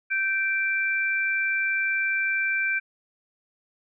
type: tone pair together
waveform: sine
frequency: 1557 / 2349 Hz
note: G6 / D7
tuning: -12 / 0 cents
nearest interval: perfect fifth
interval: 712 cents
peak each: -25 dBFS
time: 0.1-2.8 s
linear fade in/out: 20 ms
effects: none